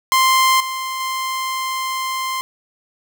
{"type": "tone with level steps", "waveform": "sawtooth", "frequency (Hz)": 1046.5, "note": "C6", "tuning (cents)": 0, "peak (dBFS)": [-8, -19, -17], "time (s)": [0.12, 2.41], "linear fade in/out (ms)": 0, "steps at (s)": [0.6, 1], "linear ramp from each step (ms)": 5, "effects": []}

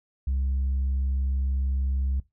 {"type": "tone", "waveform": "sine", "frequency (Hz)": 66.7, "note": "C2", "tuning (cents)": 34, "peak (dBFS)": -21, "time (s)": [0.27, 2.2], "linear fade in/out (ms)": 5, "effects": ["noise-tail reverb RT60 0.2 s tail -20 dB re dry", "tanh soft clip ceiling -21 dBFS"]}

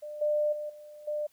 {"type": "tone with level steps", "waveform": "sine", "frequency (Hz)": 598, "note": "D5", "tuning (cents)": 31, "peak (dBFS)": [-37, -24, -33, -45, -29], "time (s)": [0.02, 1.27], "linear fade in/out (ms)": 10, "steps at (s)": [0.21, 0.52, 0.69, 1.07], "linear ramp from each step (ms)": 10, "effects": ["white hiss -67 dBFS RMS until 1.32 s"]}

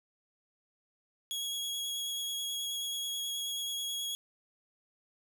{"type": "tone with vibrato", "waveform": "sawtooth", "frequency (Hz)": 3322, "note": "G#7", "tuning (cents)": 0, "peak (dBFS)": -31, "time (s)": [1.31, 4.15], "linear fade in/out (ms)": 0, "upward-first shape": "triangle", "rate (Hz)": 9.3, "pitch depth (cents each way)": 15, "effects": []}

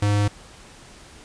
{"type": "tone", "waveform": "square", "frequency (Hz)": 102.9, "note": "G#2", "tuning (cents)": -16, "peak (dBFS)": -18, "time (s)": [0.02, 0.28], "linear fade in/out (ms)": 5, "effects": ["pink hiss -46 dBFS RMS until 1.24 s", "resampled to 22050 Hz"]}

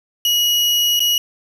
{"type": "tone with dropouts", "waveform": "35% pulse", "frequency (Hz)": 2907, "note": "F#7", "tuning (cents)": -31, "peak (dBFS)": -12, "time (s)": [0.25, 1.18], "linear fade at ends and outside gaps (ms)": 2, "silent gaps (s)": [0.994, 1.003], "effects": ["7-bit"]}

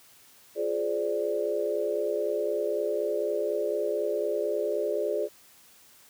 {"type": "chord", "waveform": "sine", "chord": "D half-diminished seventh", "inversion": "first", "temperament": "equal with one note detuned", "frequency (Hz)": [349.2, 418.9, 523.3, 587.3], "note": ["F4", "Ab4", "C5", "D5"], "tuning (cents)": [0, 15, 0, 0], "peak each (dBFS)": [-34, -29, -34, -30], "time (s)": [0.55, 5.29], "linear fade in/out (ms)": 50, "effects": ["white hiss -56 dBFS RMS until 6.09 s", "high-pass 60 Hz 12 dB/octave"]}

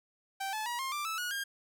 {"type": "tone with pitch steps", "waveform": "sawtooth", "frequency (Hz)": [779, 864.4, 959.1, 1064.1, 1180.7, 1310.1, 1453.7, 1612.9], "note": ["G5", "A5", "A#5", "C6", "D6", "E6", "F#6", "G6"], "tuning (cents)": [-11, -31, 49, 29, 9, -11, -31, 49], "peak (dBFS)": -30, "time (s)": [0.4, 1.44], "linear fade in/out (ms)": 10, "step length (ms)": 130, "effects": []}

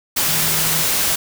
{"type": "tone in noise", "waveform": "sine", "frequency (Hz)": 158.2, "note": "D#3", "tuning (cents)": 29, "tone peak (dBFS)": -28, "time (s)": [0.28, 0.84], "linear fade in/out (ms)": 10, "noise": "white", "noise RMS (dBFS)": -18, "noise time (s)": [0.16, 1.16], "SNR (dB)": -13, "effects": []}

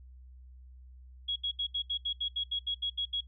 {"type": "tone bursts", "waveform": "sine", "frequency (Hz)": 3322, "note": "G#7", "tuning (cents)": 0, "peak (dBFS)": -29, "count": 13, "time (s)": [1.28, 3.209], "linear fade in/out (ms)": 10, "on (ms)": 81, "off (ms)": 73, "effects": ["noise-tail reverb RT60 0.1 s tail -17 dB re dry", "added 63 Hz sine -49 dBFS peak until 3.27 s"]}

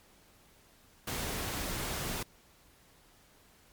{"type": "noise", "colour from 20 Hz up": "pink", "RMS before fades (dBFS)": -36, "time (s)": [1.07, 2.23], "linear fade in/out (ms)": 5, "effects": ["pink hiss -62 dBFS RMS until 3.72 s", "MP3 96 kbps"]}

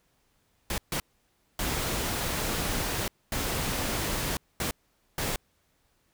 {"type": "noise bursts at uneven times", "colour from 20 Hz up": "pink", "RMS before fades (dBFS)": -30, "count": 6, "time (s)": [[0.7, 0.78], [0.92, 1], [1.59, 3.08], [3.32, 4.37], [4.6, 4.71], [5.18, 5.36]], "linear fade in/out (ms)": 2, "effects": ["pink hiss -70 dBFS RMS until 6.13 s"]}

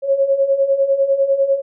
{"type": "beating tone pair", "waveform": "sine", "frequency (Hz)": [541, 551], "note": ["C#5", "C#5"], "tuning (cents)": [-42, -11], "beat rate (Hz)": 10, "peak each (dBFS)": [-19, -14], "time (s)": [0.02, 1.62], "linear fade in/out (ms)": 50, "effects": []}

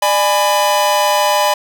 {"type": "chord", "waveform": "45% pulse", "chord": "G# diminished", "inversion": "second", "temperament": "just", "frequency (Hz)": [598, 830.6, 996.7], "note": ["D5", "G#5", "B5"], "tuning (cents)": [31, 0, 16], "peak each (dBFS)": -16, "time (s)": [0.02, 1.54], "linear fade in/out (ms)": 5, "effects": []}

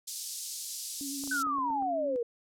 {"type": "high-pass noise", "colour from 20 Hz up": "pink", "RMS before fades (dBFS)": -37, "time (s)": [0.07, 1.43], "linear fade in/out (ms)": 10, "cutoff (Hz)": 4700, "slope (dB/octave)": 24}
{"type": "tone with vibrato", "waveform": "sine", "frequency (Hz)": 277.9, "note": "C#4", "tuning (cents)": 4, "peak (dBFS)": -37, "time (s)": [1.01, 2.16], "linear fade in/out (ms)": 0, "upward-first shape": "sine", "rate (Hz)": 9.5, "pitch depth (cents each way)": 33}
{"type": "clicks", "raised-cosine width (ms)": 1, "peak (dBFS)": -34, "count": 6, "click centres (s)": [1.238, 1.275, 1.469, 1.585, 1.704, 1.824]}
{"type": "exponential sweep", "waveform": "sine", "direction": "down", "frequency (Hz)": [1541, 458.9], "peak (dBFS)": -28, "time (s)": [1.31, 2.23], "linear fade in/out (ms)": 5}
{"effects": ["low-pass 12000 Hz 12 dB/octave"]}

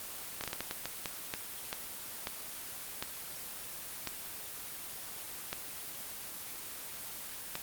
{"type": "slowing click train", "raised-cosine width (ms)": 0.2, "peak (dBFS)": -17, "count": 15, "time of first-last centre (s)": [0.41, 7.554], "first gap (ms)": 28, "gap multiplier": 1.39, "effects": ["white hiss -43 dBFS RMS until 7.62 s", "Opus 24 kbps"]}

